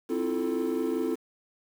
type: chord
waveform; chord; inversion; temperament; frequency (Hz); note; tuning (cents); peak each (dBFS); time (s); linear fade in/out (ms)
triangle; F major seventh; second; equal with one note detuned; 261.6 / 324.2 / 349.2 / 440; C4 / E4 / F4 / A4; 0 / -29 / 0 / 0; -29; 0.09-1.16; 20
effects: tanh soft clip ceiling -18 dBFS + 8-bit